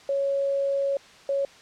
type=tone pair in turn; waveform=sine; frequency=554.4 / 554.4 Hz; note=C#5 / C#5; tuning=0 / 0 cents; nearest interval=unison; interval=0 cents; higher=neither; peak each=-22 dBFS; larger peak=neither; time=0.09-0.97 / 1.29-1.45 s; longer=first; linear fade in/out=2 ms; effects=white hiss -50 dBFS RMS until 1.61 s + low-pass 5000 Hz 12 dB/octave